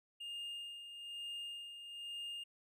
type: tone with tremolo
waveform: triangle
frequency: 2824 Hz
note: F7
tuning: 19 cents sharp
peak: -40 dBFS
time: 0.2-2.44 s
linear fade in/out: 10 ms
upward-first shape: sine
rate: 1.1 Hz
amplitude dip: 55%
effects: none